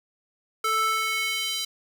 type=tone with high-pass filter sweep; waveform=square; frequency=440 Hz; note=A4; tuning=in tune; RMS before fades=-26 dBFS; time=0.64-1.65 s; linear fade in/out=5 ms; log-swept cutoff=1000 to 3800 Hz; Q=2.4; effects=none